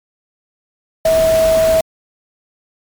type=tone in noise; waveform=sine; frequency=646 Hz; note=E5; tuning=35 cents flat; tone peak=-9 dBFS; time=1.05-1.81 s; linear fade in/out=5 ms; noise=pink; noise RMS=-23 dBFS; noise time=1.05-1.81 s; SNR=+11 dB; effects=MP3 96 kbps